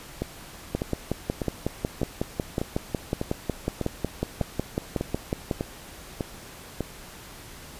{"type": "two click trains", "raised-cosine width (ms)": 2, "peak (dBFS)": [-13, -11], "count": [12, 27], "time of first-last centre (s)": [[0.22, 6.807], [0.75, 5.512]], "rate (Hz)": [1.67, 5.46], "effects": ["pink hiss -44 dBFS RMS until 7.79 s", "resampled to 32000 Hz"]}